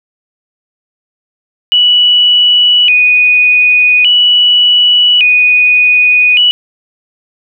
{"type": "tone with vibrato", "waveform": "sine", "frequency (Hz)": 2702, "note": "E7", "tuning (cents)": 42, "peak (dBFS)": -4, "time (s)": [1.72, 6.51], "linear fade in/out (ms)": 0, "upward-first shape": "square", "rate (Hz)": 0.43, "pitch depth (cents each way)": 150, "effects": []}